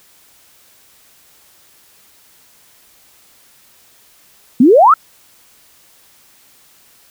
sine exponential sweep, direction up, 225 to 1387 Hz, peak -4 dBFS, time 4.6-4.94 s, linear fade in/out 5 ms, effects white hiss -49 dBFS RMS until 7.1 s

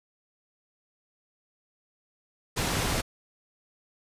pink low-pass noise, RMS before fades -28 dBFS, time 2.56-3.02 s, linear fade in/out 20 ms, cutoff 11000 Hz, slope 12 dB/octave, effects resampled to 32000 Hz

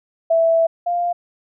sine tone pair in turn, 659.3 / 699.1 Hz, E5 / F5, 0 / +2 cents, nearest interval minor second, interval 102 cents, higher second, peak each -12 / -17 dBFS, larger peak first, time 0.3-0.67 / 0.86-1.13 s, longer first, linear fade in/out 10 ms, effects none

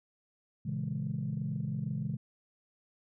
sine chord, A# half-diminished seventh, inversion none, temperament equal, 116.54 / 138.59 / 164.81 / 207.7 Hz, A#2 / C#3 / E3 / G#3, 0 / 0 / 0 / 0 cents, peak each -39 / -35 / -37 / -38 dBFS, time 0.65-2.17 s, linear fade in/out 10 ms, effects tanh soft clip ceiling -24 dBFS

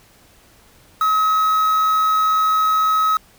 triangle tone with quantisation, 1279 Hz, D#6, 47 cents sharp, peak -12 dBFS, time 1.01-3.17 s, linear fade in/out 2 ms, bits 5, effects pink hiss -51 dBFS RMS until 3.38 s

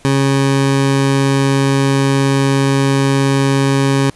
20% pulse tone, 137 Hz, C#3, 20 cents flat, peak -6 dBFS, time 0.05-4.1 s, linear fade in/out 0 ms, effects pink hiss -46 dBFS RMS until 4.15 s + resampled to 24000 Hz

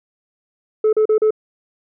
sine tone bursts, 432.3 Hz, A4, 31 cents flat, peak -9 dBFS, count 4, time 0.84-1.307 s, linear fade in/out 5 ms, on 89 ms, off 37 ms, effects tanh soft clip ceiling -10 dBFS

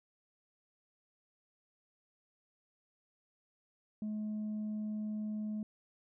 sine tone, 213.1 Hz, G#3, 45 cents sharp, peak -33 dBFS, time 4.02-5.63 s, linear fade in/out 2 ms, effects tanh soft clip ceiling -34 dBFS

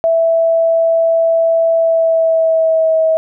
sine tone with pitch glide, 659.3 to 642 Hz, E5 to E5, 0 to -46 cents, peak -9 dBFS, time 0.04-3.17 s, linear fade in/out 0 ms, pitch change -46 cents, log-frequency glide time 1.76-2.97 s, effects none

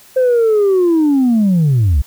sine linear sweep, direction down, 523.3 to 60.3 Hz, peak -7 dBFS, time 0.16-2.02 s, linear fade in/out 10 ms, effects tanh soft clip ceiling -7 dBFS + white hiss -44 dBFS RMS until 2.06 s

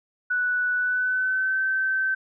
sine tone with pitch glide, 1480 to 1543.7 Hz, F#6 to G6, 0 to -27 cents, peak -21 dBFS, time 0.3-2.15 s, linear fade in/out 10 ms, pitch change +73 cents, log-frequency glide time 0.75-1.61 s, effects none

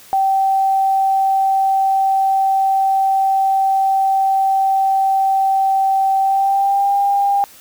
sine tone with pitch glide, 775 to 800.5 Hz, G5 to G5, -20 to +36 cents, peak -12 dBFS, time 0.13-7.44 s, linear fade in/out 0 ms, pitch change +56 cents, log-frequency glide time 6.2-6.94 s, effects white hiss -43 dBFS RMS until 7.6 s

